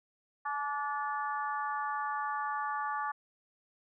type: harmonic tone with a mistuned harmonic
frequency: 289.9 Hz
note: D4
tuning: 22 cents flat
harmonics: 3 / 4 / 5 / 6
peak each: -36 / -35 / -42 / -42 dBFS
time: 0.45-3.12 s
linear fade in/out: 10 ms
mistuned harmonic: 3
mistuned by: -26 cents
effects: none